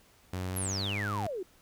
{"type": "tone with pitch glide", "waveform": "sawtooth", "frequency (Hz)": [92.1, 102.78], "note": ["F#2", "G#2"], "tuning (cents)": [-7, -18], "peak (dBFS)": -29, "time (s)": [0.33, 1.27], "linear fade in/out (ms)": 5, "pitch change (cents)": 189, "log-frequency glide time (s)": [0.49, 1.02]}
{"type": "exponential sweep", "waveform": "sine", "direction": "down", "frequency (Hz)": [11840, 344.4], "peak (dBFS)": -33, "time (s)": [0.56, 1.43], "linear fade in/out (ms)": 5}
{"effects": ["pink hiss -62 dBFS RMS until 1.61 s"]}